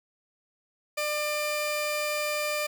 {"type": "tone pair together", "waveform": "sawtooth", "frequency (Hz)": [598, 1196], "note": ["D5", "D6"], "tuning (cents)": [31, 31], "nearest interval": "octave", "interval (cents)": 1200, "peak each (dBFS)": -25, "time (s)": [0.97, 2.67], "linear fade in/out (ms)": 10, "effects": ["10-bit"]}